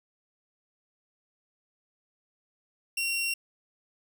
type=tone; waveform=sawtooth; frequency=2743 Hz; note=F7; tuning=32 cents flat; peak=-24 dBFS; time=2.97-3.34 s; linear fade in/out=5 ms; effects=none